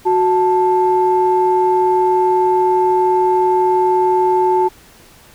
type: tone pair together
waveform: sine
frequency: 368.2 / 880 Hz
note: F#4 / A5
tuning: -8 / 0 cents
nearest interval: octave + minor third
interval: 1508 cents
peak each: -13 dBFS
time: 0.05-4.69 s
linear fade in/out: 20 ms
effects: tanh soft clip ceiling -3 dBFS + pink hiss -45 dBFS RMS until 5.34 s